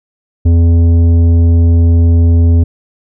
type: tone with tanh clipping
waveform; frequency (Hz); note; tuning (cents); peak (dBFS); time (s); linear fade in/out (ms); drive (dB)
sine; 84.2; E2; +37; -6; 0.45-2.64; 10; 10
effects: none